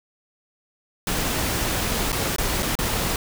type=noise with dropouts; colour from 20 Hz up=pink; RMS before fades=-24 dBFS; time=1.07-3.16 s; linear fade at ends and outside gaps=2 ms; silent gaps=2.12-2.127 / 2.362-2.383 / 2.625-2.628 / 2.754-2.788 s; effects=none